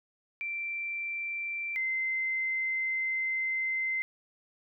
sine tone pair in turn, 2349 / 2072 Hz, D7 / C7, 0 / -17 cents, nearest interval major second, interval 217 cents, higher first, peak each -32 / -28 dBFS, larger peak second, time 0.41-1.76 / 1.76-4.02 s, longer second, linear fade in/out 0 ms, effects none

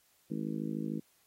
harmonic tone, 53.3 Hz, G#1, 46 cents sharp, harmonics 3 / 4 / 5 / 6 / 7 / 8 / 9, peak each -40 / -37 / -40 / -40 / -49 / -52 / -50 dBFS, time 0.3-1 s, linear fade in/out 10 ms, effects white hiss -69 dBFS RMS until 1.26 s + AAC 48 kbps

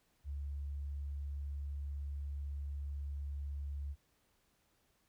sine tone, 71 Hz, C#2, 42 cents sharp, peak -38 dBFS, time 0.24-3.96 s, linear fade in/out 50 ms, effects pink hiss -75 dBFS RMS until 5.08 s

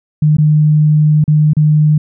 sine tone with dropouts, 152 Hz, D#3, 40 cents flat, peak -6 dBFS, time 0.22-1.98 s, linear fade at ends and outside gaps 5 ms, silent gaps 0.369-0.383 / 1.241-1.278 / 1.534-1.567 s, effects none

